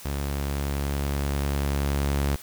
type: tone with level ramp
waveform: sawtooth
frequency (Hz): 70.4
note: C#2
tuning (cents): +27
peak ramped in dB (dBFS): -23 to -18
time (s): 0.05-2.36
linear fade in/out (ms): 5
effects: white hiss -44 dBFS RMS until 2.42 s